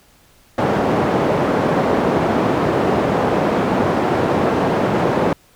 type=band-pass noise; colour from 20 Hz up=white; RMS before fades=-17 dBFS; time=0.58-5.33 s; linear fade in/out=2 ms; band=130 to 640 Hz; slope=12 dB/octave; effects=pink hiss -52 dBFS RMS until 5.55 s